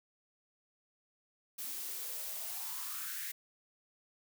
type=noise with high-pass filter sweep; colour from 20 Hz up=blue; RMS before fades=-41 dBFS; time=1.58-3.32 s; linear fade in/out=10 ms; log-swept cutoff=250 to 1900 Hz; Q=5.3; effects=none